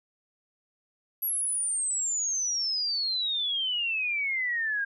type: exponential sweep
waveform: sine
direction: down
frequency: 11720 to 1600 Hz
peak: -26 dBFS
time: 1.22-4.85 s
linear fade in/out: 10 ms
effects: none